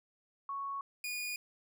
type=tone pair in turn; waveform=sine / sawtooth; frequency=1108.7 / 2449 Hz; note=C#6 / D#7; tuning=0 / -28 cents; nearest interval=octave + major second; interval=1372 cents; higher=second; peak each=-36 / -33 dBFS; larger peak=second; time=0.49-0.81 / 1.04-1.36 s; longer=neither; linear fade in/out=2 ms; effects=none